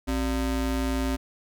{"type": "ring-modulated tone", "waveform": "square", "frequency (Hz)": 161.4, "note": "E3", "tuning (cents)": -36, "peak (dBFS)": -22, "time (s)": [0.07, 1.17], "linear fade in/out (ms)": 20, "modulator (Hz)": 103, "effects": []}